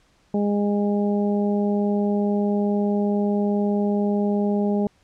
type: harmonic tone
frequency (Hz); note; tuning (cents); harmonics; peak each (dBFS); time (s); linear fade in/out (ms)
204.7; G#3; -25; 1 / 2 / 3 / 4; -20 / -25 / -30 / -33; 0.34-4.87; 2
effects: pink hiss -61 dBFS RMS until 5.03 s + low-pass 7000 Hz 12 dB/octave